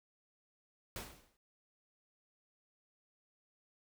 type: noise with exponential decay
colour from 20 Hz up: pink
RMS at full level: -41 dBFS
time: 0.96-1.37 s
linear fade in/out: 1 ms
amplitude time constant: 89 ms
effects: none